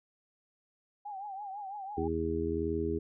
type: tone with vibrato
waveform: sine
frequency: 799 Hz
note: G5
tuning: 33 cents sharp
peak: -38 dBFS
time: 1.05-2.08 s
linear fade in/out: 10 ms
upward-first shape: triangle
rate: 6 Hz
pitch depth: 110 cents each way
type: harmonic tone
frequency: 81.7 Hz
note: E2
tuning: 15 cents flat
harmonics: 1 / 2 / 3 / 4 / 5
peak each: -37 / -42 / -38 / -35 / -33 dBFS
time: 1.97-2.99 s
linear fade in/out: 10 ms
effects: none